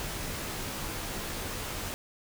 pink noise with comb filter, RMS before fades -36 dBFS, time 0-1.94 s, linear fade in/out 0 ms, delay 17 ms, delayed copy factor -0.55, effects none

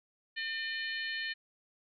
harmonic tone with a mistuned harmonic, 602 Hz, D5, 43 cents sharp, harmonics 3 / 4 / 5 / 6 / 7, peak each -36 / -44 / -42 / -48 / -43 dBFS, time 0.36-1.34 s, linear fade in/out 20 ms, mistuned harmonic 6, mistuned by +22 cents, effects none

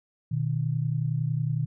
sine tone pair together, 122.18 / 153.1 Hz, B2 / D#3, -18 / -28 cents, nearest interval major third, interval 390 cents, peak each -27 dBFS, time 0.31-1.66 s, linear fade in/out 10 ms, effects none

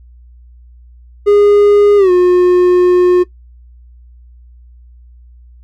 triangle tone with pitch glide, 410.2 to 359.2 Hz, G#4 to F4, -21 to +49 cents, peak -3 dBFS, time 1.26-3.24 s, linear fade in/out 20 ms, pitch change -230 cents, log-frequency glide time 1.97-2.11 s, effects noise-tail reverb RT60 0.1 s tail -18 dB re dry + added 60 Hz sine -37 dBFS peak until 5.63 s

